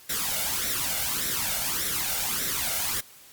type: noise with flanger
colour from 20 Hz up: white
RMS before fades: -28 dBFS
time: 0.09-3.01 s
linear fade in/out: 10 ms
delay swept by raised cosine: 0.52 to 1.42 ms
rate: 1.7 Hz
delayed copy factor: +0.65
effects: white hiss -51 dBFS RMS until 3.32 s + Opus 48 kbps